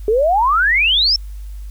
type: exponential sweep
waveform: sine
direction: up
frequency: 409.4 to 5490 Hz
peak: -11 dBFS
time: 0.08-1.16 s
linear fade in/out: 2 ms
effects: added 50 Hz sine -27 dBFS peak until 1.7 s + white hiss -52 dBFS RMS until 1.7 s